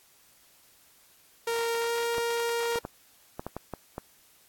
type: tone with pitch glide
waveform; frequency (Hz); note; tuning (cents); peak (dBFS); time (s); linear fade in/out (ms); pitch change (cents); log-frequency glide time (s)
sawtooth; 463.7 to 468; A#4 to A#4; -9 to +7; -23; 1.47-2.79; 5; +16; 1.79-1.93
type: clicks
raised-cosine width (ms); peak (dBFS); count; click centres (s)
1; -20; 8; 2.182 / 2.758 / 2.851 / 3.395 / 3.466 / 3.566 / 3.737 / 3.981
effects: white hiss -60 dBFS RMS until 4.48 s + AAC 64 kbps